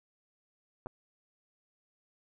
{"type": "clicks", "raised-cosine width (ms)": 1, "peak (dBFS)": -26, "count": 2, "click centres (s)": [0.861, 0.869], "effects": []}